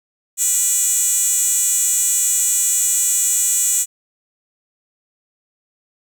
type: tone with high-pass filter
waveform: 10% pulse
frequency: 488.1 Hz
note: B4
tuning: 20 cents flat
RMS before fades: -17 dBFS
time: 0.37-3.86 s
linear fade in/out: 50 ms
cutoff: 7900 Hz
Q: 3.3
effects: none